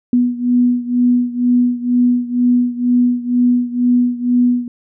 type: beating tone pair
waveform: sine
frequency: 244.5 / 246.6 Hz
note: B3 / B3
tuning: -17 / -2 cents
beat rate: 2.1 Hz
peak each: -13 / -16 dBFS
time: 0.13-4.68 s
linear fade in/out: 2 ms
effects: none